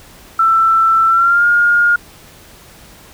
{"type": "tone with pitch glide", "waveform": "sine", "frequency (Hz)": [1333, 1420.4], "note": ["E6", "F6"], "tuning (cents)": [19, 29], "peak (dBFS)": -8, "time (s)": [0.39, 1.96], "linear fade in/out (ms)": 5, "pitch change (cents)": 110, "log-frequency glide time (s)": [1.07, 1.46], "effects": ["pink hiss -41 dBFS RMS until 3.13 s"]}